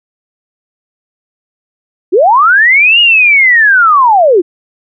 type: linear two-way sweep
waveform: sine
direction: up then down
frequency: 317.9 to 2888 to 317.9 Hz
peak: -3 dBFS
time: 2.12-4.42 s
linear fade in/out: 20 ms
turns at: 3 s
effects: none